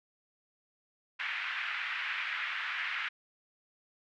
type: band-pass noise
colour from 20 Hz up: pink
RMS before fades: -36 dBFS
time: 1.19-3.09 s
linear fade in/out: 10 ms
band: 1500 to 2600 Hz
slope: 24 dB/octave
effects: none